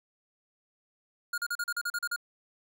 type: tone bursts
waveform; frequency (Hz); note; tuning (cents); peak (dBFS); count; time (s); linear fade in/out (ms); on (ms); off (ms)
square; 1428; F6; +38; -30; 10; 1.33-2.162; 5; 49; 38
effects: none